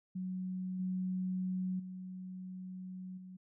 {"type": "tone with level steps", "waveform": "sine", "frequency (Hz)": 185, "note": "F#3", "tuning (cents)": 0, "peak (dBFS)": [-36, -33, -42, -47], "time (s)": [0.15, 3.37], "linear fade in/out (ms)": 10, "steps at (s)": [0.79, 1.79, 3.17], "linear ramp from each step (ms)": 10, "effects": []}